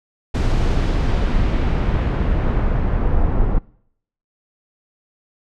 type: noise with low-pass filter sweep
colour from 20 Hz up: brown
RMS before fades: -17 dBFS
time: 0.34-3.59 s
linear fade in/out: 10 ms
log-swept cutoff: 6600 to 1100 Hz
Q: 0.82
effects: noise-tail reverb RT60 0.7 s tail -24 dB re dry